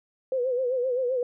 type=tone with vibrato; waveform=sine; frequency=505 Hz; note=B4; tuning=39 cents sharp; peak=-23 dBFS; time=0.32-1.23 s; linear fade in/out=2 ms; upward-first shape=sine; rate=7.7 Hz; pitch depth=83 cents each way; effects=none